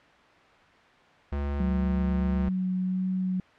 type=tone; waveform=square; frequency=71.1 Hz; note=C#2; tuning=45 cents sharp; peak=-28 dBFS; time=1.32-2.49 s; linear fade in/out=5 ms
type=tone with vibrato; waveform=sine; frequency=185.6 Hz; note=F#3; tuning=6 cents sharp; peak=-25 dBFS; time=1.6-3.4 s; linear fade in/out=2 ms; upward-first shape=sine; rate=1.5 Hz; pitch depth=9 cents each way
effects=white hiss -55 dBFS RMS until 3.58 s + low-pass 2000 Hz 12 dB/octave